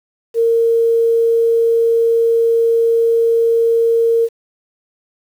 sine tone, 460.3 Hz, A#4, 22 cents flat, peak -10 dBFS, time 0.34-4.29 s, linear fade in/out 50 ms, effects 7-bit

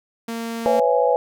sawtooth tone, 229.7 Hz, A#3, 25 cents flat, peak -22 dBFS, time 0.28-0.8 s, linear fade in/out 5 ms
sine chord, C# minor seventh, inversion third, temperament just, 498.9 / 554.4 / 665.2 / 831.5 Hz, B4 / C#5 / E5 / G#5, +17 / 0 / +16 / +2 cents, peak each -18 / -21 / -23 / -21 dBFS, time 0.66-1.16 s, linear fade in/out 0 ms
effects none

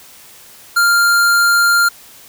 square tone, 1396.9 Hz, F6, in tune, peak -10 dBFS, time 0.76-1.89 s, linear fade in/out 10 ms, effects white hiss -41 dBFS RMS until 2.28 s

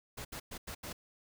pink noise bursts at uneven times, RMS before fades -43 dBFS, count 5, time 0.17-0.25 / 0.32-0.4 / 0.51-0.58 / 0.67-0.75 / 0.83-0.93 s, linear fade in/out 10 ms, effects none

